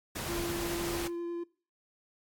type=noise; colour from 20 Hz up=pink; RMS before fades=-37 dBFS; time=0.15-1.08 s; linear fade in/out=10 ms
type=tone with vibrato; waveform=triangle; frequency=343.2 Hz; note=F4; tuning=30 cents flat; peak=-32 dBFS; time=0.28-1.44 s; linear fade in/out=10 ms; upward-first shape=triangle; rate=9.9 Hz; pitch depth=11 cents each way
effects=noise-tail reverb RT60 0.4 s tail -21 dB re dry + AAC 64 kbps